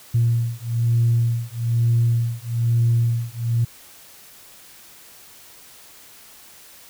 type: beating tone pair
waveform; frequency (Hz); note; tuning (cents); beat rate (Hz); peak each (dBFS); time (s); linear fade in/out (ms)
sine; 116.54 / 117.64; A#2 / A#2; 0 / +16; 1.1; -19; 0.14-3.65; 10
effects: tanh soft clip ceiling -10 dBFS + white hiss -46 dBFS RMS until 6.89 s